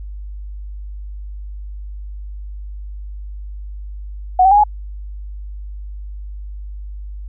sine tone with pitch steps, 739 / 769 / 820 / 839 Hz, F#5 / G5 / G#5 / G#5, -2 / -33 / -22 / +17 cents, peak -7 dBFS, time 4.39-4.638 s, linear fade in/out 5 ms, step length 62 ms, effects added 50 Hz sine -27 dBFS peak until 7.28 s

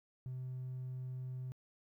triangle tone, 128.3 Hz, C3, 34 cents flat, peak -37 dBFS, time 0.26-1.52 s, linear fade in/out 0 ms, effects tanh soft clip ceiling -36 dBFS + 13-bit

